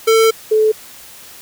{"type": "tone pair in turn", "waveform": ["square", "sine"], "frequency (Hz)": [447.1, 433.6], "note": ["A4", "A4"], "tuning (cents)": [28, -25], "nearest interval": "minor second", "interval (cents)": 53, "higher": "first", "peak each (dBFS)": -9, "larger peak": "neither", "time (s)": [[0.07, 0.31], [0.51, 0.72]], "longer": "first", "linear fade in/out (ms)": 10, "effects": ["white hiss -38 dBFS RMS until 1.41 s"]}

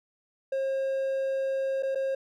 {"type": "tone with dropouts", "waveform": "triangle", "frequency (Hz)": 537, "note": "C5", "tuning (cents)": 45, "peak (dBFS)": -24, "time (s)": [0.52, 2.15], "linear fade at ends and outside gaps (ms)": 5, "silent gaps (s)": [[1.825, 1.831], [1.949, 1.955]], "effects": []}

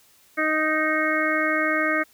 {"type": "harmonic tone", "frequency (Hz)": 311.1, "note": "D#4", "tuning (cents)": 0, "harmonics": [1, 2, 4, 5, 6, 7], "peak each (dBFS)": [-27, -27, -27, -27, -27, -27], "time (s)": [0.37, 2.04], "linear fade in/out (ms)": 20, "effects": ["white hiss -57 dBFS RMS until 2.13 s"]}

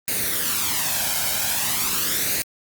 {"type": "noise with flanger", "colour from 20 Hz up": "white", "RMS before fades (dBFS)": -23, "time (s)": [0.08, 2.42], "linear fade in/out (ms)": 0, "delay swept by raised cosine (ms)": [0.45, 1.32], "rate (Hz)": 0.43, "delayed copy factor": 0.6, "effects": ["high-pass 60 Hz 12 dB/octave", "Opus 32 kbps"]}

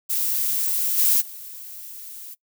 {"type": "noise with level steps", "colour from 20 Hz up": "violet", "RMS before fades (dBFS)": [-23, -18, -38], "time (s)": [0.09, 2.35], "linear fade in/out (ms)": 20, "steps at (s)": [0.97, 1.2], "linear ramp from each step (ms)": 20, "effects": ["noise-tail reverb RT60 0.1 s tail -22 dB re dry"]}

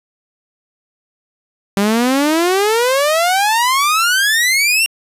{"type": "exponential sweep", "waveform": "sawtooth", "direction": "up", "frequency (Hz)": [195, 2790], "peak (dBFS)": -8, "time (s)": [1.77, 4.86], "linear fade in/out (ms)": 0, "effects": ["resampled to 32000 Hz"]}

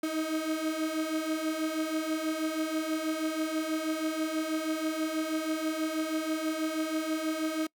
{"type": "beating tone pair", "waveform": "35% pulse", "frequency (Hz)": [311.1, 317.3], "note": ["D#4", "D#4"], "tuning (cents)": [0, 34], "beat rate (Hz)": 6.2, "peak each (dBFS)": [-33, -29], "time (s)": [0.03, 7.67], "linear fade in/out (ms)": 5, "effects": ["noise-tail reverb RT60 0.1 s tail -25 dB re dry"]}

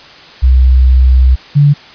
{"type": "tone pair in turn", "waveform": "sine", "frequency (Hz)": [64, 144.47], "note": ["C2", "D3"], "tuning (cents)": [-38, -28], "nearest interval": "octave + major second", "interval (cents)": 1410, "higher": "second", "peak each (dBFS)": -3, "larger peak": "neither", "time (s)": [[0.42, 1.36], [1.55, 1.74]], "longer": "first", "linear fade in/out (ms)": 20, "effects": ["white hiss -35 dBFS RMS until 1.94 s", "resampled to 11025 Hz"]}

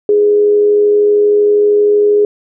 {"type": "tone with amplitude modulation", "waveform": "sine", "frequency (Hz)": 415.3, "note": "G#4", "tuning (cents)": 0, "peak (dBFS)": -5, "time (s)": [0.09, 2.25], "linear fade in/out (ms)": 2, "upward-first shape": "sine", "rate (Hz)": 92.8, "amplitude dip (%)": 30, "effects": []}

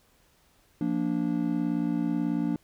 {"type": "chord", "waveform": "triangle", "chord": "Bb major", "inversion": "second", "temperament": "just", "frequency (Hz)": [174.81, 233.1, 291.4], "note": ["F3", "Bb3", "D4"], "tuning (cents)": [2, 0, -13], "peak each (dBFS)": [-29, -28, -26], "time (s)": [0.81, 2.56], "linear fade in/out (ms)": 2, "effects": ["pink hiss -64 dBFS RMS until 2.63 s"]}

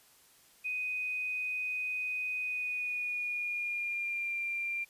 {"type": "tone with pitch glide", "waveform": "sine", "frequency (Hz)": [2497, 2379], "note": ["D#7", "D7"], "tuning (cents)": [6, 22], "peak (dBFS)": -32, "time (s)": [0.64, 4.85], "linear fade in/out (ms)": 20, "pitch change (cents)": -84, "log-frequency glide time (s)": [2.41, 4.36], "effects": ["white hiss -62 dBFS RMS until 4.89 s", "resampled to 32000 Hz"]}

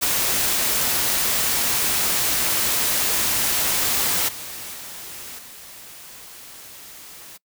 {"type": "noise with level steps", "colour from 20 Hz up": "white", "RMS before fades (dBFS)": [-21, -34, -36, -41], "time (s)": [0.01, 7.38], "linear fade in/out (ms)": 20, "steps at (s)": [4.28, 4.74, 5.38], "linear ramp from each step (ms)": 10, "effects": ["noise-tail reverb RT60 0.1 s tail -23 dB re dry"]}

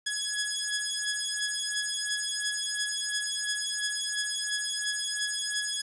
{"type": "beating tone pair", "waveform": "10% pulse", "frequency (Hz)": [1678, 1680.9], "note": ["G#6", "G#6"], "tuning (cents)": [17, 20], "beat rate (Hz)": 2.9, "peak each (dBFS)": -23, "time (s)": [0.06, 5.82], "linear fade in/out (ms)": 10, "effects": ["resampled to 24000 Hz", "9-bit"]}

